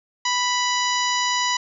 harmonic tone with a mistuned harmonic, 987.8 Hz, B5, in tune, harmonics 1 / 2 / 3 / 4 / 5 / 6 / 7, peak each -23 / -26 / -28 / -29 / -30 / -31 / -31 dBFS, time 0.25-1.57 s, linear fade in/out 5 ms, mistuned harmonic 6, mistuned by -18 cents, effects none

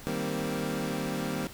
25% pulse chord, C minor seventh, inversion first, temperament equal, 155.56 / 196 / 233.1 / 261.6 Hz, Eb3 / G3 / Bb3 / C4, 0 / 0 / 0 / 0 cents, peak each -32 dBFS, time 0.07-1.47 s, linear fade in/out 0 ms, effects pink hiss -47 dBFS RMS until 1.53 s

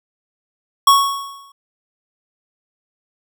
square tone with exponential decay, 1108.7 Hz, C#6, in tune, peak -6 dBFS, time 0.87-1.52 s, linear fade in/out 5 ms, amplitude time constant 140 ms, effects none

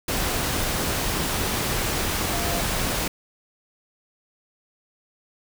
sine tone in noise, 691 Hz, F5, 19 cents flat, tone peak -31 dBFS, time 2.33-2.61 s, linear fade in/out 5 ms, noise pink, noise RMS -25 dBFS, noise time 0.08-3.08 s, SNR -9 dB, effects none

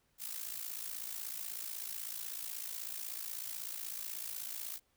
blue noise with amplitude modulation, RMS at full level -39 dBFS, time 0.18-4.8 s, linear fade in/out 50 ms, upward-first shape sine, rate 56.2 Hz, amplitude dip 75%, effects pink hiss -75 dBFS RMS until 4.96 s

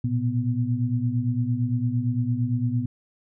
sine tone cluster, 115.2 / 124 / 247.1 Hz, A#2 / B2 / B3, -20 / +7 / +1 cents, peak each -25 / -26 / -27 dBFS, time 0.04-2.86 s, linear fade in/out 5 ms, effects none

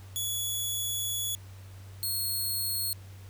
10% pulse tone pair in turn, 3396 / 4306 Hz, G#7 / C8, +38 / +49 cents, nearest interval major third, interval 411 cents, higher second, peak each -22 / -22 dBFS, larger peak neither, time 0.16-1.35 / 2.03-2.93 s, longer first, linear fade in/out 0 ms, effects added 96 Hz sine -44 dBFS peak until 3.29 s + pink hiss -56 dBFS RMS until 3.29 s

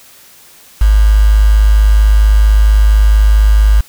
sine tone with quantisation, 52.2 Hz, G#1, 10 cents sharp, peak -4 dBFS, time 0.81-3.81 s, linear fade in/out 5 ms, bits 4, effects white hiss -41 dBFS RMS until 3.88 s

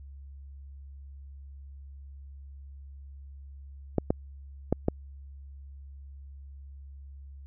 clicks, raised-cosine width 2 ms, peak -10 dBFS, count 4, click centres 3.983 / 4.105 / 4.726 / 4.884 s, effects added 69 Hz sine -43 dBFS peak until 7.46 s

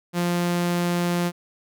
sawtooth tone, 174.61 Hz, F3, in tune, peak -17 dBFS, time 0.13-1.32 s, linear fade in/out 50 ms, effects none

